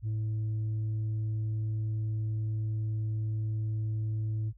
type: tone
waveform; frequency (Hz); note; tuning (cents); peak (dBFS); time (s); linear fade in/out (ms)
sine; 108.8; A2; -19; -26; 0.02-4.53; 50
effects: tanh soft clip ceiling -28 dBFS + added 50 Hz sine -53 dBFS peak until 4.57 s